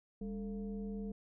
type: tone with frequency modulation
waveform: sine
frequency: 202.1 Hz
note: G#3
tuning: 47 cents flat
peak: -38 dBFS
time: 0.21-1.12 s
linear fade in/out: 5 ms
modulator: 244 Hz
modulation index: 0.77
effects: none